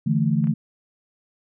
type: chord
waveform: sine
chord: D suspended second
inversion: none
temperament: just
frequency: 146.83 / 165.19 / 220.2 Hz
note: D3 / E3 / A3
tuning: 0 / +4 / +2 cents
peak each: -22 dBFS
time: 0.06-0.54 s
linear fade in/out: 10 ms
type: clicks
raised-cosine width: 0.5 ms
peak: -30 dBFS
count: 2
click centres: 0.442 / 0.472 s
effects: none